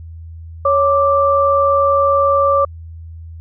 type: tone pair together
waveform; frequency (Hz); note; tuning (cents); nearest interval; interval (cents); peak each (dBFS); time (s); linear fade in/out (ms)
sine; 556.1 / 1174.7; C#5 / D6; +5 / 0; octave + minor second; 1295; -13; 0.65-2.65; 5
effects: added 82 Hz sine -30 dBFS peak until 3.4 s